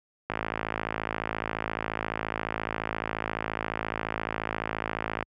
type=click train; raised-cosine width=0.5 ms; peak=-13 dBFS; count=269; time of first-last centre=0.3-5.226 s; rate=54.4 Hz; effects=high-pass 60 Hz 12 dB/octave